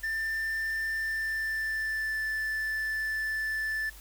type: tone with pitch glide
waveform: triangle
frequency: 1785 to 1755.3 Hz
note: A6 to A6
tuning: +24 to -5 cents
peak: -27 dBFS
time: 0.03-3.9 s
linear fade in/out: 10 ms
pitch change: -29 cents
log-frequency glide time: 0.94-2.23 s
effects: added 50 Hz sine -48 dBFS peak until 4 s + white hiss -52 dBFS RMS until 4 s